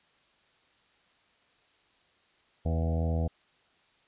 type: harmonic tone with a mistuned harmonic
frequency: 81.6 Hz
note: E2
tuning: 17 cents flat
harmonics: 1 / 2 / 3 / 4 / 5 / 6 / 7 / 8 / 9 / 10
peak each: -27 / -33 / -38 / -44 / -49 / -39 / -44 / -41 / -46 / -51 dBFS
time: 2.65-3.28 s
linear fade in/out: 10 ms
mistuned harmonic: 8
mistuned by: +15 cents
effects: white hiss -66 dBFS RMS until 4.07 s + resampled to 8000 Hz